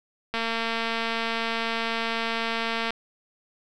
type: click train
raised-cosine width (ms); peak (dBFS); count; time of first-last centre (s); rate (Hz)
0.3; -12; 586; 0.34-2.906; 228
effects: none